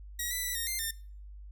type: tone with pitch steps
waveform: 5% pulse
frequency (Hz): 1906 / 1989 / 1970 / 1850 / 2095 / 1806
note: A#6 / B6 / B6 / A#6 / C7 / A6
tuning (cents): +38 / +12 / -5 / -14 / +2 / +45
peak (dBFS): -22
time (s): 0.19-0.91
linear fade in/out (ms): 5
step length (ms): 120
effects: noise-tail reverb RT60 0.5 s tail -23 dB re dry + added 50 Hz sine -44 dBFS peak until 1.51 s